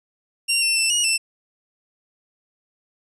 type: tone with pitch steps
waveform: 15% pulse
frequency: 2763 / 2700 / 2674 / 2887 / 2676 Hz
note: F7 / E7 / E7 / F#7 / E7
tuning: -19 / +41 / +24 / -43 / +25 cents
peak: -10 dBFS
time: 0.48-1.18 s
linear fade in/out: 20 ms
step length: 140 ms
effects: resampled to 24000 Hz